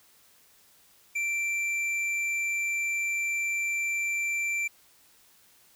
triangle tone with hard clipping, 2349 Hz, D7, in tune, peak -28 dBFS, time 1.15-4.68 s, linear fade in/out 10 ms, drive 10 dB, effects white hiss -60 dBFS RMS until 5.75 s

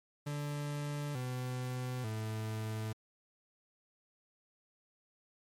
40% pulse tone with pitch steps, 146 / 126.37 / 109.38 Hz, D3 / B2 / A2, -10 / +40 / -10 cents, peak -35 dBFS, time 0.26-2.93 s, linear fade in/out 10 ms, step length 890 ms, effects MP3 64 kbps

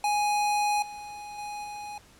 square tone with level steps, 830.6 Hz, G#5, in tune, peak -24 / -39 / -35 / -37 dBFS, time 0.04-1.98 s, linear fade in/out 2 ms, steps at 0.82 / 1.38 / 1.64 s, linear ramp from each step 5 ms, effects pink hiss -56 dBFS RMS until 2.19 s + low-pass 11000 Hz 12 dB/octave

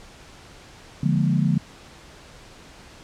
sine chord, Bb dominant seventh, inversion first, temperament equal with one note detuned, 146.83 / 174.61 / 207.7 / 237.4 Hz, D3 / F3 / Ab3 / Bb3, 0 / 0 / 0 / +32 cents, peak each -21 / -22 / -25 / -27 dBFS, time 1.03-1.58 s, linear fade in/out 5 ms, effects pink hiss -46 dBFS RMS until 3.03 s + low-pass 7000 Hz 12 dB/octave

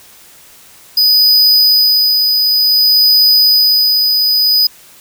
square tone with tremolo, 4978 Hz, D#8, in tune, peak -6 dBFS, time 0.97-4.67 s, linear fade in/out 5 ms, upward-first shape sine, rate 0.55 Hz, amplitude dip 35%, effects white hiss -41 dBFS RMS until 5 s

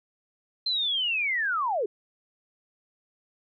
sine linear sweep, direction down, 4154 to 375 Hz, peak -24 dBFS, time 0.66-1.86 s, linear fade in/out 5 ms, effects none

